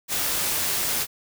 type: noise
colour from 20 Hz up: white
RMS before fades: -25 dBFS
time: 0.08-1.07 s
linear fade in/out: 50 ms
effects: none